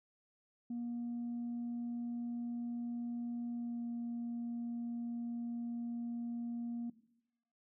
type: tone with pitch glide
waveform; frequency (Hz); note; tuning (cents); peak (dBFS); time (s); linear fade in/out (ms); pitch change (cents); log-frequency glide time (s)
sine; 238.1 to 236.2; A#3 to A#3; +37 to +23; -36; 0.7-6.9; 5; -14; 3.52-3.85
effects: noise-tail reverb RT60 0.8 s tail -17 dB re dry + tanh soft clip ceiling -35 dBFS